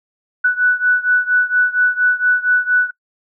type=beating tone pair; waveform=sine; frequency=1482 / 1486.3 Hz; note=F#6 / F#6; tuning=+2 / +7 cents; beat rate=4.3 Hz; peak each=-14 / -16 dBFS; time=0.44-2.91 s; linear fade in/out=10 ms; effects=noise-tail reverb RT60 0.1 s tail -23 dB re dry